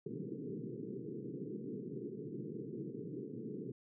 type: band-pass noise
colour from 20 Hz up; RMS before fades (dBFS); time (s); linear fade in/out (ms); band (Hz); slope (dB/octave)
white; -44; 0.06-3.72; 5; 120 to 450; 96
effects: none